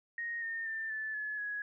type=tone with pitch steps; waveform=sine; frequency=1867 / 1826.5 / 1786.8 / 1748 / 1710.1 / 1672.9 Hz; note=A#6 / A#6 / A6 / A6 / A6 / G#6; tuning=+2 / -36 / +26 / -12 / -50 / +12 cents; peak=-35 dBFS; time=0.18-1.62 s; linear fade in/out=2 ms; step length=240 ms; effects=none